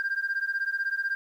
sine beating tone pair, 1586 / 1602 Hz, G6 / G6, +20 / +37 cents, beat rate 16 Hz, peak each -28 dBFS, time 0-1.15 s, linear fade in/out 0 ms, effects tanh soft clip ceiling -22 dBFS + 10-bit

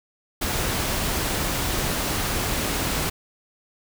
pink noise, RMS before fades -25 dBFS, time 0.41-3.1 s, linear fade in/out 10 ms, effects none

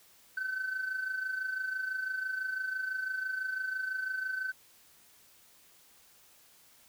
sine tone with amplitude modulation, 1526 Hz, G6, 47 cents flat, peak -28 dBFS, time 0.37-4.52 s, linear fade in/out 5 ms, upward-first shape sine, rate 26 Hz, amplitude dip 65%, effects tanh soft clip ceiling -28 dBFS + white hiss -61 dBFS RMS until 6.88 s

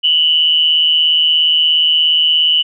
sine tone with amplitude modulation, 2960 Hz, F#7, in tune, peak -6 dBFS, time 0.03-2.63 s, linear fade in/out 20 ms, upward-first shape sine, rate 157 Hz, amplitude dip 65%, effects none

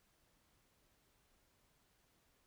silence, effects pink hiss -75 dBFS RMS until 2.46 s

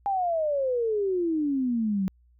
sine exponential sweep, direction down, 815 to 185 Hz, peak -23 dBFS, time 0.06-2.08 s, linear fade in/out 0 ms, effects added 60 Hz sine -57 dBFS peak until 2.39 s

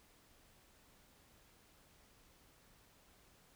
silence, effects pink hiss -67 dBFS RMS until 3.55 s

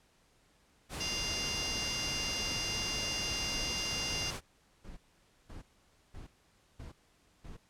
pink noise, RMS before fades -40 dBFS, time 0.89-4.41 s, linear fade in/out 50 ms
harmonic tone, 698.5 Hz, F5, in tune, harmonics 3 / 4 / 5 / 6 / 7 / 8 / 9, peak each -47 / -38 / -48 / -50 / -39 / -43 / -43 dBFS, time 1-4.31 s, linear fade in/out 10 ms
brown noise bursts, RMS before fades -46 dBFS, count 7, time 3.54-7.57 s, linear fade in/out 10 ms, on 130 ms, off 520 ms
effects pink hiss -68 dBFS RMS until 7.69 s + low-pass 10000 Hz 12 dB/octave

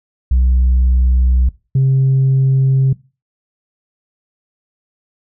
sine tone pair in turn, 62.8 / 133.49 Hz, B1 / C3, +30 / +35 cents, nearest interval octave + minor second, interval 1305 cents, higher second, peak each -7 dBFS, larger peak neither, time 0.31-1.49 / 1.75-2.93 s, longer neither, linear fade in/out 5 ms, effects noise-tail reverb RT60 0.3 s tail -21 dB re dry + tanh soft clip ceiling -7 dBFS

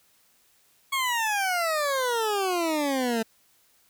20% pulse exponential sweep, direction down, 1108.7 to 220 Hz, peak -19 dBFS, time 0.92-3.23 s, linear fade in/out 10 ms, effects white hiss -63 dBFS RMS until 3.89 s

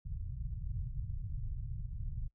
pink low-pass noise, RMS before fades -39 dBFS, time 0.05-2.28 s, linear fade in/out 10 ms, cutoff 140 Hz, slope 48 dB/octave, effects noise-tail reverb RT60 0.1 s tail -23 dB re dry

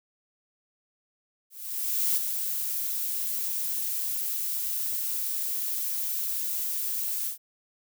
violet noise with ADSR envelope, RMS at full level -24 dBFS, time 1.5-7.38 s, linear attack 670 ms, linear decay 10 ms, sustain -6 dB, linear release 110 ms, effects none

